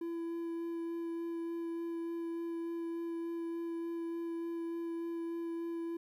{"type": "tone with vibrato", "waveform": "triangle", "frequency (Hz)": 335.4, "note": "E4", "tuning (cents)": 30, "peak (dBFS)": -34, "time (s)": [0.01, 5.97], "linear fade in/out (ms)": 5, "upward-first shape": "sine", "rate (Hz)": 3.4, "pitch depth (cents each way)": 9, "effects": ["12-bit"]}